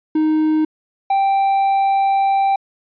triangle tone pair in turn, 311.1 / 783.9 Hz, D#4 / G5, 0 / 0 cents, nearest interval octave + major third, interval 1600 cents, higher second, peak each -11 dBFS, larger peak neither, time 0.15-0.65 / 1.1-2.56 s, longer second, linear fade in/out 5 ms, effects resampled to 11025 Hz

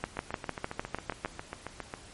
two click trains, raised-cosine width 0.5 ms, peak -15 / -21 dBFS, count 9 / 14, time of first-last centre 0.04-1.248 / 0.17-1.939 s, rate 6.62 / 7.35 Hz, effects pink hiss -51 dBFS RMS until 2.13 s + MP3 48 kbps

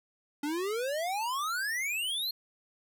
square exponential sweep, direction up, 282.2 to 4293 Hz, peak -31 dBFS, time 0.43-2.31 s, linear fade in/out 5 ms, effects none

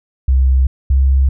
sine tone pair in turn, 65.41 / 66.98 Hz, C2 / C2, 0 / +41 cents, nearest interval unison, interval 41 cents, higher second, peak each -8 dBFS, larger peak neither, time 0.28-0.67 / 0.9-1.29 s, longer neither, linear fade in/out 5 ms, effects none

